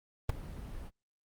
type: noise with ADSR envelope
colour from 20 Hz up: brown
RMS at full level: -23 dBFS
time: 0.29-0.91 s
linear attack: 5 ms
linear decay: 11 ms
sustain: -20 dB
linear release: 51 ms
effects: Opus 32 kbps